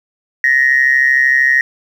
sine tone with amplitude modulation, 1871 Hz, A#6, 6 cents sharp, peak -4 dBFS, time 0.44-1.61 s, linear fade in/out 2 ms, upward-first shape sine, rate 133 Hz, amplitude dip 80%, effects tanh soft clip ceiling -2 dBFS + 7-bit

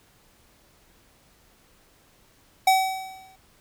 square tone with exponential decay, 760 Hz, F#5, 46 cents sharp, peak -14 dBFS, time 2.67-3.36 s, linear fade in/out 5 ms, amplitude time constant 150 ms, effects pink hiss -59 dBFS RMS until 3.6 s

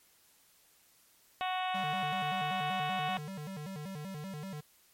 harmonic tone, 370 Hz, F#4, in tune, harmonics 2 / 3 / 4 / 5 / 6 / 7 / 8 / 9 / 10, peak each -33 / -39 / -44 / -45 / -46 / -43 / -44 / -50 / -47 dBFS, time 1.41-3.17 s, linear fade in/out 0 ms
square tone with vibrato, 170 Hz, F3, 46 cents flat, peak -40 dBFS, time 1.74-4.61 s, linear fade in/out 10 ms, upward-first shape square, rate 5.2 Hz, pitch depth 220 cents each way
effects white hiss -65 dBFS RMS until 4.93 s + MP3 64 kbps

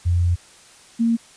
sine tone pair in turn, 87.31 / 230.7 Hz, F2 / A#3, 0 / -18 cents, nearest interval octave + perfect fourth, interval 1682 cents, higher second, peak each -15 dBFS, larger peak neither, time 0.05-0.36 / 0.99-1.17 s, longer first, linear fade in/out 20 ms, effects white hiss -48 dBFS RMS until 1.36 s + resampled to 22050 Hz

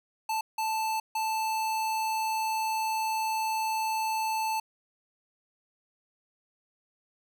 square tone bursts at uneven times, 880 Hz, A5, in tune, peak -28 dBFS, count 3, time 0.29-0.41 / 0.58-1 / 1.15-4.6 s, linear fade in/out 5 ms, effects none

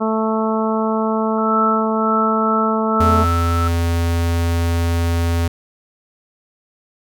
harmonic tone, 220.1 Hz, A3, 1 cent sharp, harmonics 1 / 2 / 3 / 4 / 5 / 6, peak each -19 / -22 / -24 / -25 / -26 / -27 dBFS, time 0-3.25 s, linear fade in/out 20 ms
sine tone with tremolo, 1318.5 Hz, E6, in tune, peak -16 dBFS, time 1.38-3.68 s, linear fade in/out 5 ms, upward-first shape sine, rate 1.3 Hz, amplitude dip 50%
square tone, 84.6 Hz, E2, 45 cents sharp, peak -16 dBFS, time 3-5.48 s, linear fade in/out 5 ms
effects none

